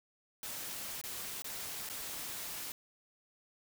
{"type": "noise with dropouts", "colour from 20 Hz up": "white", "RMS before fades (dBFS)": -42, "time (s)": [0.43, 2.72], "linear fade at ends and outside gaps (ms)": 1, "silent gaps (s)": [[1.014, 1.038], [1.421, 1.444], [1.89, 1.898]], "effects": []}